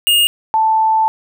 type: tone pair in turn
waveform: square / sine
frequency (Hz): 2842 / 880.8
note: F7 / A5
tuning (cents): +30 / +2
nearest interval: octave + minor sixth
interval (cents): 2028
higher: first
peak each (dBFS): -10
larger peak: neither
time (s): 0.07-0.27 / 0.54-1.08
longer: second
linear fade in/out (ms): 0
effects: none